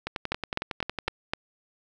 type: two click trains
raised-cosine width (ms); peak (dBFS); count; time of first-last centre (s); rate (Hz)
0.3; -10 / -14; 5 / 12; 0.32-1.335 / 0.07-1.079; 3.94 / 10.9
effects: none